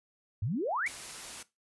sine exponential sweep, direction up, 90.4 to 2381 Hz, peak -29 dBFS, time 0.42-0.88 s, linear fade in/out 5 ms
white noise, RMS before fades -43 dBFS, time 0.86-1.43 s, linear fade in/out 5 ms
effects noise-tail reverb RT60 0.2 s tail -17 dB re dry + resampled to 24000 Hz

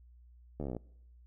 slowing click train, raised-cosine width 2 ms, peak -25 dBFS, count 12, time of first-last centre 0.6-0.767 s, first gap 13 ms, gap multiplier 1.03, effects noise-tail reverb RT60 0.8 s tail -25 dB re dry + added 60 Hz sine -55 dBFS peak until 1.26 s

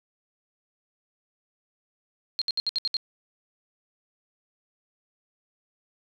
sine tone bursts, 4213 Hz, C8, 11 cents sharp, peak -23 dBFS, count 7, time 2.39-2.968 s, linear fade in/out 0 ms, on 26 ms, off 66 ms, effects none

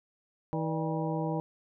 harmonic tone with a mistuned harmonic, 160.3 Hz, E3, 48 cents flat, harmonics 1 / 2 / 3 / 4 / 5 / 6, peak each -32 / -35 / -37 / -38 / -39 / -40 dBFS, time 0.53-1.4 s, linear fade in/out 0 ms, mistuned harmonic 4, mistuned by -130 cents, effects none

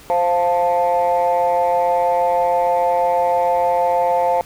sine chord, F major, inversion second, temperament equal, 523.3 / 698.5 / 880 Hz, C5 / F5 / A5, 0 / 0 / 0 cents, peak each -17 dBFS, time 0.1-4.41 s, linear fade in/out 0 ms, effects tanh soft clip ceiling -9 dBFS + pink hiss -43 dBFS RMS until 4.45 s

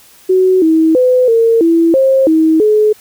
sine tone with pitch steps, 372.9 / 320.6 / 505 / 457 / 332.3 / 533 / 318.6 / 426.3 Hz, F#4 / E4 / B4 / A#4 / E4 / C5 / D#4 / G#4, +14 / -48 / +39 / -34 / +14 / +32 / +41 / +45 cents, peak -6 dBFS, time 0.29-2.93 s, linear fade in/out 10 ms, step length 330 ms, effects white hiss -43 dBFS RMS until 3 s

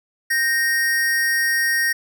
square tone pair together, 1564.1 / 1860 Hz, G6 / A#6, -4 / -4 cents, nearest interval minor third, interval 300 cents, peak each -29 / -18 dBFS, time 0.3-1.93 s, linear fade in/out 10 ms, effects none

